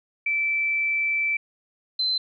sine tone pair in turn, 2325 / 4072 Hz, D7 / C8, -18 / -48 cents, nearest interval minor seventh, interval 970 cents, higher second, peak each -21 dBFS, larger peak neither, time 0.26-1.37 / 1.99-2.18 s, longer first, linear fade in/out 5 ms, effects none

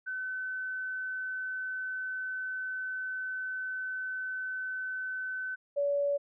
sine tone pair in turn, 1518 / 569.7 Hz, F#6 / C#5, +44 / +47 cents, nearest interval octave + perfect fourth, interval 1697 cents, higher first, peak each -33 / -26 dBFS, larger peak second, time 0.06-5.56 / 5.76-6.18 s, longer first, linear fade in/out 20 ms, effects none

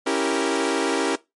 sawtooth chord, C# diminished seventh, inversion none, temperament equal, 277.2 / 329.6 / 392 / 466.2 Hz, C#4 / E4 / G4 / Bb4, 0 / 0 / 0 / 0 cents, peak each -22 dBFS, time 0.06-1.16 s, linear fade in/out 10 ms, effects noise-tail reverb RT60 0.2 s tail -19 dB re dry + MP3 48 kbps

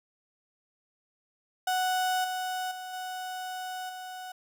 35% pulse tone with level steps, 740 Hz, F#5, in tune, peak -24 / -29 / -36 / -33 / -37 dBFS, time 1.67-4.32 s, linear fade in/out 5 ms, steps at 2.24 / 2.71 / 2.93 / 3.89 s, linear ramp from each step 5 ms, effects none

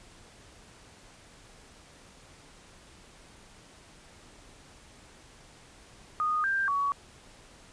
sine tone with pitch steps, 1234 / 1584 / 1126 Hz, D#6 / G6 / C#6, -15 / +18 / +27 cents, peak -25 dBFS, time 6.2-6.92 s, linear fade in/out 0 ms, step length 240 ms, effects pink hiss -54 dBFS RMS until 7.72 s + resampled to 22050 Hz

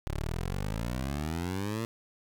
15% pulse exponential sweep, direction up, 34.01 to 116.54 Hz, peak -25 dBFS, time 0.07-1.85 s, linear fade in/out 0 ms, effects none

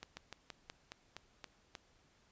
slowing click train, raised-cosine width 0.2 ms, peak -28 dBFS, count 9, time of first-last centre 0.03-1.752 s, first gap 140 ms, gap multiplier 1.12, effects pink hiss -70 dBFS RMS until 2.31 s + resampled to 16000 Hz

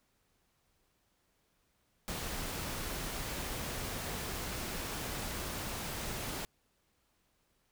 pink noise, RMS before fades -39 dBFS, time 2.08-6.45 s, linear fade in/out 0 ms, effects pink hiss -75 dBFS RMS until 7.71 s

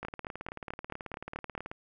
two click trains, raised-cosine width 0.5 ms, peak -21 / -24 dBFS, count 8 / 32, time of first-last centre 0.05-1.578 / 0.03-1.715 s, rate 4.58 / 18.4 Hz, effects none

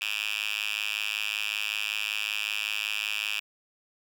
5% pulse tone with high-pass filter, 105.3 Hz, G#2, 24 cents sharp, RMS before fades -31 dBFS, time 0.01-3.4 s, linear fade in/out 5 ms, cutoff 2500 Hz, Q 7.9, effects none

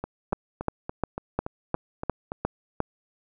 two click trains, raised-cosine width 1 ms, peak -17 / -10 dBFS, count 9 / 8, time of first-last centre 0.04-2.319 / 0.33-2.803 s, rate 3.51 / 2.83 Hz, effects none

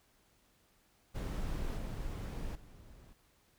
brown noise with level steps, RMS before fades -37 / -40 / -55 dBFS, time 1.14-3.14 s, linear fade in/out 20 ms, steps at 1.77 / 2.55 s, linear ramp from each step 5 ms, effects pink hiss -70 dBFS RMS until 3.58 s

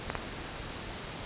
clicks, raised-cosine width 0.5 ms, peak -15 dBFS, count 2, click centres 0.101 / 0.153 s, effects pink hiss -40 dBFS RMS until 1.25 s + resampled to 8000 Hz

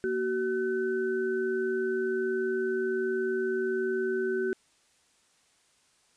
sine tone cluster, 236.2 / 377.5 / 1514 Hz, A#3 / F#4 / F#6, +23 / +35 / +39 cents, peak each -36 / -27 / -36 dBFS, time 0.04-4.53 s, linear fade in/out 0 ms, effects white hiss -66 dBFS RMS until 6.16 s + resampled to 22050 Hz

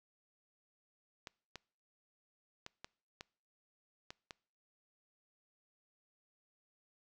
clicks, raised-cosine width 0.2 ms, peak -28 dBFS, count 7, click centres 1.272 / 1.557 / 2.664 / 2.845 / 3.209 / 4.105 / 4.308 s, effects noise-tail reverb RT60 0.5 s tail -25 dB re dry

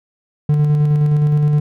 triangle tone with tremolo, 148.7 Hz, D3, 22 cents sharp, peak -8 dBFS, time 0.49-1.6 s, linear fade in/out 5 ms, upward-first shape square, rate 9.6 Hz, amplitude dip 25%, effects none

